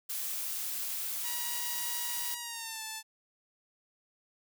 blue noise, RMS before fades -36 dBFS, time 0.09-2.35 s, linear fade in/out 10 ms
5% pulse tone with pitch glide, 958 to 878.5 Hz, A#5 to A5, +47 to -3 cents, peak -26 dBFS, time 1.22-3.03 s, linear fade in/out 50 ms, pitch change -150 cents, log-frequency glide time 2.38-2.82 s
effects none

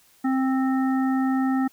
harmonic tone, 263.4 Hz, C4, 12 cents sharp, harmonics 1 / 3 / 5 / 7, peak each -20 / -30 / -34 / -37 dBFS, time 0.24-1.68 s, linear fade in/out 10 ms, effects white hiss -58 dBFS RMS until 1.72 s

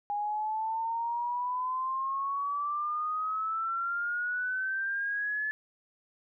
sine exponential sweep, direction up, 818 to 1730 Hz, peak -29 dBFS, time 0.1-5.51 s, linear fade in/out 0 ms, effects none

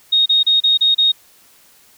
sine tone bursts, 3729 Hz, A#7, in tune, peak -10 dBFS, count 6, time 0.12-1.12 s, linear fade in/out 10 ms, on 140 ms, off 32 ms, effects white hiss -50 dBFS RMS until 1.97 s

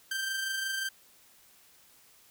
sawtooth tone with amplitude modulation, 1568 Hz, G6, in tune, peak -26 dBFS, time 0.11-0.89 s, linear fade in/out 5 ms, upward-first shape sine, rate 25.6 Hz, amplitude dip 35%, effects white hiss -60 dBFS RMS until 2.3 s

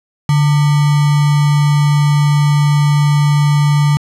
sine tone with sample-and-hold, 146.2 Hz, D3, 7 cents flat, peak -8 dBFS, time 0.29-3.97 s, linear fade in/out 2 ms, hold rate 1050 Hz, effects low-pass 9000 Hz 12 dB/octave

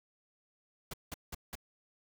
pink noise bursts, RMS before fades -41 dBFS, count 4, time 0.91-1.554 s, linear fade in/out 5 ms, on 26 ms, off 180 ms, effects none

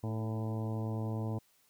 harmonic tone with a mistuned harmonic, 110.7 Hz, A2, 11 cents sharp, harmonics 1 / 2 / 3 / 4 / 5 / 6 / 7 / 8 / 9, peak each -34 / -40 / -44 / -46 / -48 / -50 / -51 / -52 / -53 dBFS, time 0.03-1.39 s, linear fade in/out 10 ms, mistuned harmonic 3, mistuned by -38 cents, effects white hiss -69 dBFS RMS until 1.69 s

